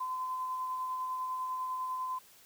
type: tone with tremolo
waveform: sine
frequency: 1024 Hz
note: C6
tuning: 38 cents flat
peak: -32 dBFS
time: 0-2.19 s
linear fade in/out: 10 ms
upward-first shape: sine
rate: 10 Hz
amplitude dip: 25%
effects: white hiss -59 dBFS RMS until 2.45 s